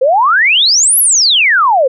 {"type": "exponential two-way sweep", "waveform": "sine", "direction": "up then down", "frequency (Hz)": [491.9, 11840, 491.9], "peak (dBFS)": -6, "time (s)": [0.01, 1.88], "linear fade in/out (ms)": 10, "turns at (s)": 0.99, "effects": []}